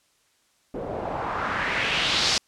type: noise with low-pass filter sweep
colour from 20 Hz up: white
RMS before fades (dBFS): -26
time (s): 0.74-2.38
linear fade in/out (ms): 2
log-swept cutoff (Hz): 450 to 5400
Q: 2.2
effects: white hiss -65 dBFS RMS until 2.47 s + low-pass 9000 Hz 12 dB/octave